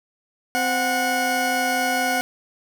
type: tone pair together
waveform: 20% pulse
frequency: 258.6 / 731.4 Hz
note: C4 / F#5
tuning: -20 / -20 cents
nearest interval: octave + tritone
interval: 1800 cents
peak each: -21 / -16 dBFS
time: 0.55-2.21 s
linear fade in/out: 0 ms
effects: none